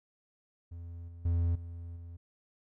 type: tone with level steps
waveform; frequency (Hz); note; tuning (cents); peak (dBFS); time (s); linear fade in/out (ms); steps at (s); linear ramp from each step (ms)
triangle; 85.2; F2; -42; -39 / -43 / -24 / -38 / -41; 0.71-2.17; 10; 1.08 / 1.25 / 1.55 / 1.96; 5
effects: none